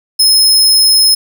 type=tone; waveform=sawtooth; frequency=5170 Hz; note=E8; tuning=34 cents flat; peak=-3 dBFS; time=0.19-1.15 s; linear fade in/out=10 ms; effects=none